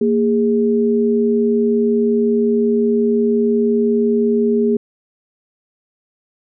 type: tone pair together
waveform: sine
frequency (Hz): 231.4 / 411.8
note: A#3 / G#4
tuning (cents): -13 / -15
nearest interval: minor seventh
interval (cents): 998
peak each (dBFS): -15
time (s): 0.01-4.77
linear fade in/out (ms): 5
effects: none